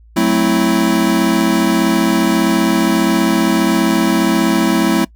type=chord; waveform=square; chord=F# half-diminished seventh; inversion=none; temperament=equal; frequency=185 / 220 / 261.6 / 329.6 Hz; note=F#3 / A3 / C4 / E4; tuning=0 / 0 / 0 / 0 cents; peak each=-19 / -17 / -19 / -16 dBFS; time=0.16-5.05 s; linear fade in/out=10 ms; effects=noise-tail reverb RT60 0.1 s tail -22 dB re dry + added 56 Hz sine -41 dBFS peak until 5.15 s